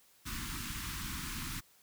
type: band-stop noise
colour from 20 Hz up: pink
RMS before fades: -40 dBFS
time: 0.25-1.61 s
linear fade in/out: 20 ms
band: 320 to 1000 Hz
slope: 48 dB/octave
effects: white hiss -65 dBFS RMS until 1.82 s